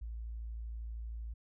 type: tone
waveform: sine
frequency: 56.4 Hz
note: A1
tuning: 44 cents sharp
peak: -39 dBFS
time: 0.01-1.34 s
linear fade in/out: 10 ms
effects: none